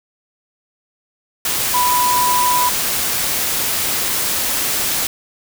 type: tone in noise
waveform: sine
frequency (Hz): 987.8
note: B5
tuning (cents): 0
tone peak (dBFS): -14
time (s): 1.74-2.69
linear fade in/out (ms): 2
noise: white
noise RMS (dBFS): -19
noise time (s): 1.45-5.07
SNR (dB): +2
effects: none